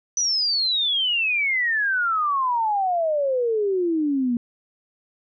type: exponential sweep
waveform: sine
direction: down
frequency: 6010 to 233.1 Hz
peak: -19 dBFS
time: 0.17-4.37 s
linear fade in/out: 2 ms
effects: none